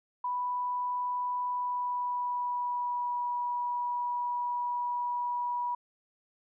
sine tone with pitch glide, 987.8 to 972 Hz, B5 to B5, 0 to -28 cents, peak -29 dBFS, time 0.24-5.75 s, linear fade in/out 5 ms, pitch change -28 cents, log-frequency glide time 1.48-3.23 s, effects none

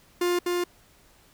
45% pulse tone with echo, 353 Hz, F4, 19 cents sharp, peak -22 dBFS, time 0.21-0.39 s, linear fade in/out 5 ms, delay 250 ms, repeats 1, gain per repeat -2 dB, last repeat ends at 0.64 s, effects pink hiss -58 dBFS RMS until 1.33 s

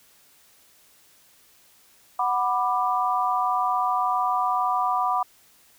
sine chord, B minor, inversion second, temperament just, 740.8 / 987.8 / 1185.3 Hz, F#5 / B5 / D6, +2 / 0 / +16 cents, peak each -25 dBFS, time 2.19-5.23 s, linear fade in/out 5 ms, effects white hiss -57 dBFS RMS until 5.78 s

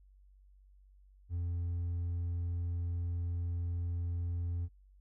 sine tone with hard clipping, 86.4 Hz, F2, 18 cents flat, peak -34 dBFS, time 1.29-4.69 s, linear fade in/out 50 ms, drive 2 dB, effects noise-tail reverb RT60 0.1 s tail -22 dB re dry + added 48 Hz sine -58 dBFS peak until 5 s

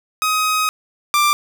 sawtooth tone pair in turn, 1260 / 1181.7 Hz, D#6 / D6, +21 / +10 cents, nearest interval minor second, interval 111 cents, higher first, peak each -12 / -9 dBFS, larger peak second, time 0.22-0.69 / 1.14-1.33 s, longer first, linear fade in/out 0 ms, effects none

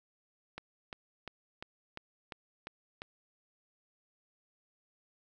click train, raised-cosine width 0.3 ms, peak -25 dBFS, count 8, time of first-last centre 0.58-3.019 s, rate 2.87 Hz, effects none

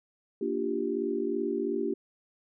sine chord, G minor seventh, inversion first, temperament equal, 233.1 / 293.7 / 349.2 / 392 Hz, Bb3 / D4 / F4 / G4, 0 / 0 / 0 / 0 cents, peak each -35 / -34 / -33 / -31 dBFS, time 0.41-1.94 s, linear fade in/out 5 ms, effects none

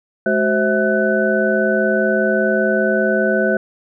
sine tone cluster, 212.8 / 376.3 / 526 / 651 / 1498 Hz, G#3 / F#4 / C5 / E5 / F#6, +42 / +29 / +9 / -22 / +21 cents, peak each -20 dBFS, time 0.26-3.57 s, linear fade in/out 2 ms, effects none

